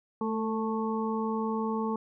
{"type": "harmonic tone with a mistuned harmonic", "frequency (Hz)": 220, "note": "A3", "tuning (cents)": 0, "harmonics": [1, 2, 4, 5], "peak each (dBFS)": [-30, -33, -36, -37], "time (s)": [0.21, 1.96], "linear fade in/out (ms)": 2, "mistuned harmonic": 2, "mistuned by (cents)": 22, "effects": []}